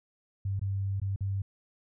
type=tone with dropouts; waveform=sine; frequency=98 Hz; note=G2; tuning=in tune; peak=-28 dBFS; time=0.45-1.42 s; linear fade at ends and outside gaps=5 ms; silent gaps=0.595-0.614 / 1-1.016 / 1.161-1.207 s; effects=none